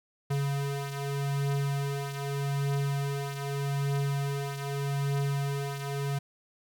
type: beating tone pair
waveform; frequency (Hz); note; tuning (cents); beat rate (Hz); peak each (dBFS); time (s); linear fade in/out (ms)
square; 140 / 140.82; C#3 / C#3; +18 / +28; 0.82; -30 / -36; 0.3-6.19; 10
effects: 11-bit